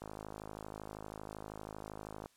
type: click train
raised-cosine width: 1 ms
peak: -30 dBFS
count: 119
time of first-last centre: 0.02-2.259 s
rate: 52.7 Hz
effects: white hiss -69 dBFS RMS until 2.36 s + low-pass 11000 Hz 12 dB/octave